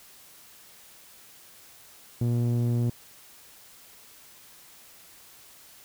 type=tone with low-pass filter; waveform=sawtooth; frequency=119.3 Hz; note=A#2; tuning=41 cents sharp; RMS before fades=-25 dBFS; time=2.21-2.9 s; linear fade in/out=5 ms; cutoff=310 Hz; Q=0.63; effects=white hiss -52 dBFS RMS until 5.84 s